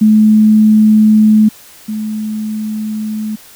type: tone pair in turn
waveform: sine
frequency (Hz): 215.2 / 215.2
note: A3 / A3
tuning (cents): -38 / -38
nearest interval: unison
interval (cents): 0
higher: neither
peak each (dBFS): -4 / -16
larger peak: first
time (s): 0.01-1.49 / 1.88-3.36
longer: neither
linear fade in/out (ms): 10
effects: white hiss -39 dBFS RMS until 3.55 s